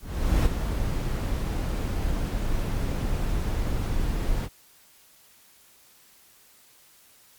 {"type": "noise with ADSR envelope", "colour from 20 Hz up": "brown", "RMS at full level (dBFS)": -19, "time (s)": [0, 4.49], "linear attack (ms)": 460, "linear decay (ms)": 11, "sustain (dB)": -7, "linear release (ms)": 42, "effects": ["white hiss -56 dBFS RMS until 7.38 s", "MP3 96 kbps"]}